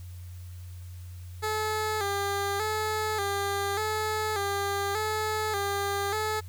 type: tone with vibrato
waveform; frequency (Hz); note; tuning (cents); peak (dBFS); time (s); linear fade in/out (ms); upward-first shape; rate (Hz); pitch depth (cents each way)
15% pulse; 415.3; G#4; 0; -21; 1.42-6.41; 20; square; 0.85; 65
effects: added 89 Hz sine -39 dBFS peak until 6.48 s + white hiss -57 dBFS RMS until 6.48 s